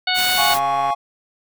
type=harmonic tone; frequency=736 Hz; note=F#5; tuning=9 cents flat; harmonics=1 / 2 / 3 / 4 / 5 / 6; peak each=-24 / -24 / -24 / -24 / -24 / -24 dBFS; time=0.07-0.54 s; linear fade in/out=5 ms
type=noise; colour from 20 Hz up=white; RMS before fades=-24 dBFS; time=0.14-0.6 s; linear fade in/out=50 ms
type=chord; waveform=triangle; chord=Db major; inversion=first; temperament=equal; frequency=698.5 / 830.6 / 1108.7 Hz; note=F5 / Ab5 / Db6; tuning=0 / 0 / 0 cents; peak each=-20 / -19 / -20 dBFS; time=0.37-0.95 s; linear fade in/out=20 ms
type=click train; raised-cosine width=0.5 ms; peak=-17 dBFS; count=56; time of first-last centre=0.5-0.904 s; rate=136 Hz
effects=none